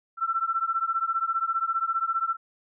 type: beating tone pair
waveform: sine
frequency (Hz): 1335 / 1350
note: E6 / E6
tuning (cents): +22 / +41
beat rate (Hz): 15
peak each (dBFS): -27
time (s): 0.17-2.37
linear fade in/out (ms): 50
effects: none